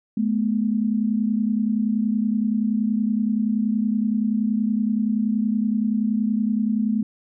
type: tone pair together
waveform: sine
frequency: 213.1 / 243.7 Hz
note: G#3 / B3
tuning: +45 / -23 cents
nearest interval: major second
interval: 232 cents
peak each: -20 / -24 dBFS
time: 0.17-7.03 s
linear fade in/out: 5 ms
effects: none